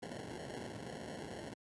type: noise with sample-and-hold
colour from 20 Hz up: violet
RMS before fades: -45 dBFS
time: 0.02-1.54 s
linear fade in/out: 10 ms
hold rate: 1225 Hz
effects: high-pass 100 Hz 12 dB/octave + resampled to 24000 Hz